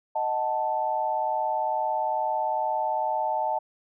sine chord, D# diminished, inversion none, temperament equal, 622.3 / 740 / 880 Hz, D#5 / F#5 / A5, 0 / 0 / 0 cents, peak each -30 / -30 / -26 dBFS, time 0.15-3.59 s, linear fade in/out 10 ms, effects none

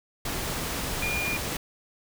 sine tone in noise, 2416 Hz, D7, 48 cents sharp, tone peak -28 dBFS, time 1.02-1.37 s, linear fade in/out 5 ms, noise pink, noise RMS -31 dBFS, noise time 0.25-1.57 s, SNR 0 dB, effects none

